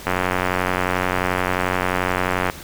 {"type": "click train", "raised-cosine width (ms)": 0.5, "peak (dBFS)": -4, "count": 223, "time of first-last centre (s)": [0.07, 2.499], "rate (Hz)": 91.4, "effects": ["pink hiss -37 dBFS RMS until 2.63 s"]}